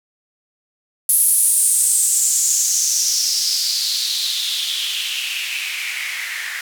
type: noise with band-pass filter sweep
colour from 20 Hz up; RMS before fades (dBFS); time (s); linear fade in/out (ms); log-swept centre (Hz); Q
blue; -19; 1.09-6.61; 2; 11000 to 1800; 4.7
effects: none